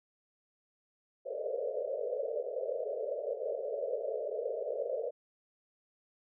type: band-pass noise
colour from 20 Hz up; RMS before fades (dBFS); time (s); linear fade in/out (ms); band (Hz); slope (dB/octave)
white; -36; 1.25-5.11; 20; 430 to 620; 96
effects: none